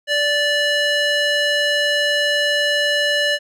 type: tone with band-pass filter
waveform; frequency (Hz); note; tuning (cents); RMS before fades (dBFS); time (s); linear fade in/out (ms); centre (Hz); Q
square; 584; D5; -10; -18; 0.07-3.39; 50; 2600; 1.2
effects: none